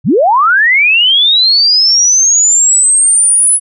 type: linear sweep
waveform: sine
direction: up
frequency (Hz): 92.5 to 10250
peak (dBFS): -5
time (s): 0.04-3.6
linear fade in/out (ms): 50
effects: none